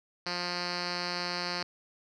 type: tone with low-pass filter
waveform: 5% pulse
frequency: 176.6 Hz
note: F3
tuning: 20 cents sharp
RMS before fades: -34 dBFS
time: 0.26-1.63 s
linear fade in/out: 5 ms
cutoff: 4400 Hz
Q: 6.9
effects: none